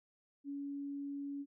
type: tone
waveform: sine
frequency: 282 Hz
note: C#4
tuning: 30 cents sharp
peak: -39 dBFS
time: 0.44-1.46 s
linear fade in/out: 50 ms
effects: none